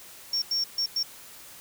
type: tone bursts at uneven times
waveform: sine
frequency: 5500 Hz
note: F8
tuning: 27 cents flat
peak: -21 dBFS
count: 4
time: 0.33-0.42 / 0.51-0.64 / 0.78-0.86 / 0.96-1.03 s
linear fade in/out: 5 ms
effects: tanh soft clip ceiling -23 dBFS + white hiss -47 dBFS RMS until 1.6 s